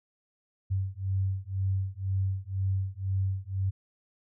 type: beating tone pair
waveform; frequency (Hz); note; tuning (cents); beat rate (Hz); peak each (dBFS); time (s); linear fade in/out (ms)
sine; 95 / 97; F#2 / G2; +46 / -18; 2; -30; 0.7-3.71; 20
effects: none